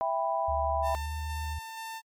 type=chord; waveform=sine; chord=E minor; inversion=none; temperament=just; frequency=659.3 / 791.1 / 988.9 Hz; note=E5 / G5 / B5; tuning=0 / +16 / +2 cents; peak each=-30 / -31 / -31 dBFS; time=0.01-0.95 s; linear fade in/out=0 ms
type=tone with pitch glide; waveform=sine; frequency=72.2 to 76.4 Hz; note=D2 to D#2; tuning=-29 to -31 cents; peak=-32 dBFS; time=0.48-1.59 s; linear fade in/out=5 ms; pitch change=+98 cents; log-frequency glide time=1-1.1 s
type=tone with tremolo; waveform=sawtooth; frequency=896 Hz; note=A5; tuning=31 cents sharp; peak=-33 dBFS; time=0.82-2.02 s; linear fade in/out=50 ms; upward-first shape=square; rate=2.1 Hz; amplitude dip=25%
effects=MP3 96 kbps